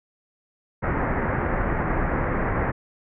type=low-pass noise; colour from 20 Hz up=pink; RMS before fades=-24 dBFS; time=0.82-2.72 s; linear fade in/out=20 ms; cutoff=2000 Hz; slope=48 dB/octave; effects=none